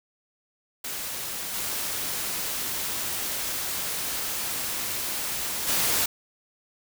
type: noise with level steps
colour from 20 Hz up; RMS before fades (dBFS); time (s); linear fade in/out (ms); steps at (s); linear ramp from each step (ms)
white; -33 / -30 / -24; 0.84-6.06; 5; 1.53 / 5.67; 20
effects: none